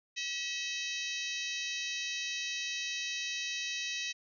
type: harmonic tone with a mistuned harmonic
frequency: 645 Hz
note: E5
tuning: 38 cents flat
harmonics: 3 / 4 / 5 / 6 / 7 / 8 / 9 / 10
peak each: -43 / -39 / -44 / -40 / -46 / -47 / -44 / -47 dBFS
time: 0.16-4.13 s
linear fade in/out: 20 ms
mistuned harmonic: 5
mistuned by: -62 cents
effects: none

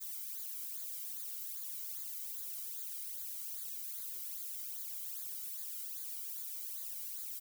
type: noise with flanger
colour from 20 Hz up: violet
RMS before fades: -43 dBFS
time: 0-7.4 s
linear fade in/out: 20 ms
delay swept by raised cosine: 0.35 to 1.17 ms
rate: 2.5 Hz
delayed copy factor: -0.95
effects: none

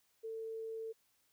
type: tone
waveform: sine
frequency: 447.1 Hz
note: A4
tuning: 28 cents sharp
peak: -40 dBFS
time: 0.23-0.93 s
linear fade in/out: 20 ms
effects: white hiss -75 dBFS RMS until 1.32 s

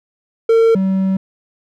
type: tone pair in turn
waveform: triangle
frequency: 454.3 / 191.01 Hz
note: A#4 / G3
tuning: -45 / -45 cents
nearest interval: octave + minor third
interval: 1500 cents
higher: first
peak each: -6 / -11 dBFS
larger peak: first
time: 0.49-0.75 / 0.75-1.17 s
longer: second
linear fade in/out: 5 ms
effects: none

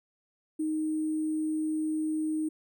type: tone with sample-and-hold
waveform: sine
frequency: 311.1 Hz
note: D#4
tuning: in tune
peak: -27 dBFS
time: 0.59-2.49 s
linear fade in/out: 10 ms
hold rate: 8820 Hz
effects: none

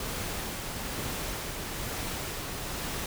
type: noise with tremolo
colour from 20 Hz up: pink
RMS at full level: -34 dBFS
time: 0-3.06 s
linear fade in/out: 2 ms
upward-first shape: sine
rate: 1.1 Hz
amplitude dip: 25%
effects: none

